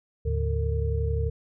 sine tone cluster, 74.8 / 106.2 / 144.6 / 455.6 Hz, D2 / G#2 / D3 / A#4, +32 / +39 / -27 / -40 cents, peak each -25 / -30 / -34 / -32 dBFS, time 0.25-1.3 s, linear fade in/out 10 ms, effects none

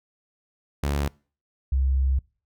sawtooth / sine tone pair in turn, 71.4 / 66.53 Hz, D2 / C2, -48 / +29 cents, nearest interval minor second, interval 123 cents, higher first, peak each -19 dBFS, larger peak neither, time 0.83-1.08 / 1.72-2.19 s, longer second, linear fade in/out 5 ms, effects noise-tail reverb RT60 0.4 s tail -25 dB re dry

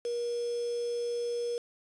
sine tone with quantisation, 476.5 Hz, A#4, 38 cents sharp, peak -30 dBFS, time 0.05-1.58 s, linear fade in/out 2 ms, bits 7, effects resampled to 22050 Hz

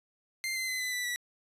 sawtooth tone with pitch steps, 2093 / 2064 / 2036 / 2008 / 1980.1 / 1952.8 Hz, C7 / C7 / C7 / B6 / B6 / B6, 0 / -24 / -48 / +28 / +4 / -20 cents, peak -28 dBFS, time 0.44-1.16 s, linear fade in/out 0 ms, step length 120 ms, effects resampled to 32000 Hz

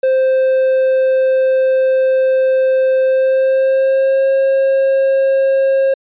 triangle tone with pitch glide, 523.3 to 538.6 Hz, C5 to C#5, 0 to -50 cents, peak -8 dBFS, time 0.03-5.94 s, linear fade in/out 5 ms, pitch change +50 cents, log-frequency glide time 3.04-4.29 s, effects resampled to 8000 Hz

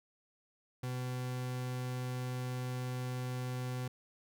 40% pulse tone, 126.2 Hz, B2, 38 cents sharp, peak -35 dBFS, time 0.83-3.88 s, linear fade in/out 5 ms, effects none

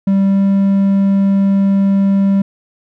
triangle tone with pitch glide, 195.4 to 196.53 Hz, G3 to G3, -5 to +5 cents, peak -7 dBFS, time 0.07-2.42 s, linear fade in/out 5 ms, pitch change +10 cents, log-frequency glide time 0.26-0.42 s, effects none

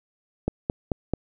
click train, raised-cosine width 2 ms, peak -10 dBFS, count 4, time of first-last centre 0.48-1.136 s, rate 4.57 Hz, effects none

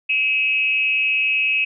sine tone with frequency modulation, 2570 Hz, E7, 45 cents flat, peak -16 dBFS, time 0.09-1.65 s, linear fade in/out 10 ms, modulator 244 Hz, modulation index 0.55, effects none

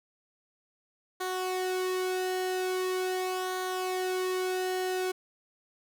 sawtooth tone with flanger, 370 Hz, F#4, in tune, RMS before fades -31 dBFS, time 1.2-5.12 s, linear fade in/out 10 ms, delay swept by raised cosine 0.38 to 1.88 ms, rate 0.42 Hz, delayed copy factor -0.55, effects none

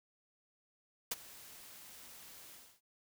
white noise with ADSR envelope, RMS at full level -34 dBFS, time 1.11-2.81 s, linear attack 7 ms, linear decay 27 ms, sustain -20 dB, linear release 300 ms, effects none

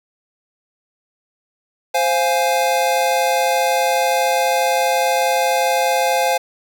square chord, F minor, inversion second, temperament equal, 523.3 / 698.5 / 830.6 Hz, C5 / F5 / Ab5, 0 / 0 / 0 cents, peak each -20 dBFS, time 1.94-6.38 s, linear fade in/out 10 ms, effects 8-bit

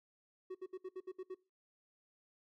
triangle tone bursts, 372.6 Hz, F#4, 12 cents sharp, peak -39 dBFS, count 8, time 0.5-1.347 s, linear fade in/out 10 ms, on 49 ms, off 65 ms, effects noise-tail reverb RT60 0.3 s tail -21 dB re dry

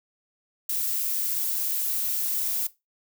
violet noise with high-pass filter sweep, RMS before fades -27 dBFS, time 0.69-2.67 s, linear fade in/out 5 ms, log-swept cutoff 280 to 720 Hz, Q 4.3, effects noise-tail reverb RT60 0.2 s tail -17 dB re dry

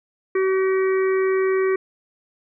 harmonic tone, 380.3 Hz, F#4, 48 cents sharp, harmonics 1 / 3 / 4 / 5 / 6, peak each -17 / -30 / -36 / -31 / -35 dBFS, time 0.35-1.76 s, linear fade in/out 5 ms, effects none

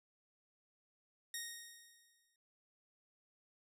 10% pulse tone with exponential decay, 1864.7 Hz, A#6, in tune, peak -31 dBFS, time 1.34-2.36 s, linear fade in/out 2 ms, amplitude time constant 220 ms, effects none

